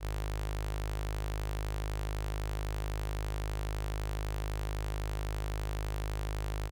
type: tone with notch filter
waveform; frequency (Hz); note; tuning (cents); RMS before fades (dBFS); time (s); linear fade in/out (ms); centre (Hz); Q
sawtooth; 51.91; G#1; 0; -35; 0-6.71; 50; 220; 1
effects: none